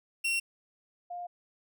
40% pulse / sine tone pair in turn, 2732 / 705.9 Hz, F7 / F5, -39 / +18 cents, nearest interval octave + major seventh, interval 2343 cents, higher first, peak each -26 / -36 dBFS, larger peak first, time 0.24-0.4 / 1.1-1.27 s, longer second, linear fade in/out 10 ms, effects none

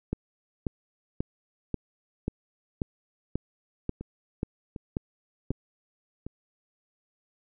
two click trains, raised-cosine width 3 ms, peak -24 / -15 dBFS, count 4 / 11, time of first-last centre 4.01-6.266 / 0.13-5.506 s, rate 1.33 / 1.86 Hz, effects none

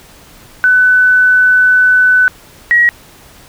sine tone pair in turn, 1500 / 1905.2 Hz, F#6 / A#6, +23 / +37 cents, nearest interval major third, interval 414 cents, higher second, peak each -5 dBFS, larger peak neither, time 0.64-2.28 / 2.71-2.89 s, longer first, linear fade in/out 0 ms, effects pink hiss -40 dBFS RMS until 3.48 s

